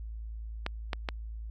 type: clicks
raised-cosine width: 0.3 ms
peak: -15 dBFS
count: 3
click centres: 0.664 / 0.932 / 1.088 s
effects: added 55 Hz sine -37 dBFS peak until 1.5 s + AAC 48 kbps